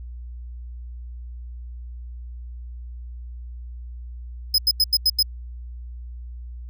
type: tone bursts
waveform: 45% pulse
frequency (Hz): 5070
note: D#8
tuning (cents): +32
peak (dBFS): -15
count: 6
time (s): 4.54-5.228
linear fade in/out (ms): 5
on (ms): 43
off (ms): 86
effects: added 60 Hz sine -33 dBFS peak until 6.69 s